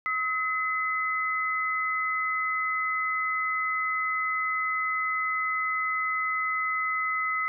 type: tone pair together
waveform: sine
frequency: 1280 / 2030 Hz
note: D#6 / B6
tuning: +49 / +47 cents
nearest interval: minor sixth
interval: 798 cents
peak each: -28 dBFS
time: 0.06-7.48 s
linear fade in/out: 0 ms
effects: none